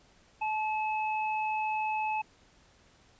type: tone pair together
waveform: sine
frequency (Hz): 863 / 2586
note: A5 / E7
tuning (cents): -34 / -34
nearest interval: octave + perfect fifth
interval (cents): 1900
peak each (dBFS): -29 / -36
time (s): 0.41-2.22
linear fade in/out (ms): 10
effects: pink hiss -62 dBFS RMS until 3.19 s + resampled to 16000 Hz